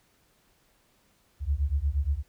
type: beating tone pair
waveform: sine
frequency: 67.1 / 75.6 Hz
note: C2 / D#2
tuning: +44 / -49 cents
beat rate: 8.5 Hz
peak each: -27 dBFS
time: 1.4-2.23 s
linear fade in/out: 50 ms
effects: pink hiss -66 dBFS RMS until 2.28 s